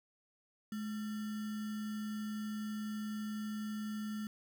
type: tone with sample-and-hold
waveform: sine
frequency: 213 Hz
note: G#3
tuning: 44 cents sharp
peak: -37 dBFS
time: 0.72-4.27 s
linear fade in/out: 2 ms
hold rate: 1575 Hz
effects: none